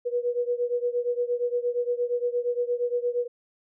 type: beating tone pair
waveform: sine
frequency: 482.1 / 490.7 Hz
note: B4 / B4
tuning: -42 / -11 cents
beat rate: 8.6 Hz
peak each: -26 / -28 dBFS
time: 0.05-3.28 s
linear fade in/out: 20 ms
effects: none